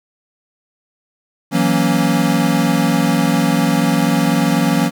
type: chord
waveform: square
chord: F# dominant seventh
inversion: third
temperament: equal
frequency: 164.81 / 185 / 233.1 / 277.2 Hz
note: E3 / F#3 / A#3 / C#4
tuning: 0 / 0 / 0 / 0 cents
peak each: -19 dBFS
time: 1.51-4.91 s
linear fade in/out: 50 ms
effects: 8-bit